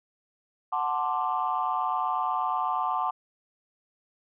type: chord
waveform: sine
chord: D dominant seventh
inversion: first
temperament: equal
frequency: 740 / 880 / 1046.5 / 1174.7 Hz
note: F#5 / A5 / C6 / D6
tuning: 0 / 0 / 0 / 0 cents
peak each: -30 dBFS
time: 0.72-3.11 s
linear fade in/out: 10 ms
effects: tanh soft clip ceiling -16 dBFS